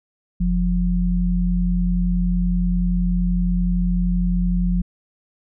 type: tone pair together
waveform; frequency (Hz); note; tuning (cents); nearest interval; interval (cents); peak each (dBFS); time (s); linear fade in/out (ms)
sine; 44.72 / 177.7; F1 / F3; +42 / +30; 2 octaves; 2388; -19; 0.4-4.82; 10
effects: none